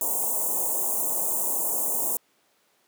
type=band-stop noise; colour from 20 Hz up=white; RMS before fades=-26 dBFS; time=0.01-2.17 s; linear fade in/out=2 ms; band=1000 to 7000 Hz; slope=48 dB/octave; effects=pink hiss -65 dBFS RMS until 2.87 s + high-pass 300 Hz 12 dB/octave